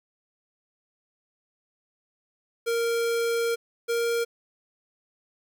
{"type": "tone pair in turn", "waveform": "square", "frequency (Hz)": [464.9, 467.2], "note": ["A#4", "A#4"], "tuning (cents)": [-5, 4], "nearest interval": "unison", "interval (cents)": 9, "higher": "second", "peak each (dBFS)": -24, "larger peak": "neither", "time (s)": [[2.66, 3.56], [3.88, 4.25]], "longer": "first", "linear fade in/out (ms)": 20, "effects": ["10-bit"]}